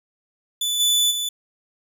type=tone with level steps; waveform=sawtooth; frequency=3484 Hz; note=A7; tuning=18 cents flat; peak=-18 / -13 / -20 dBFS; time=0.61-1.29 s; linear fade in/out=5 ms; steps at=0.79 / 1.1 s; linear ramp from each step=20 ms; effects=none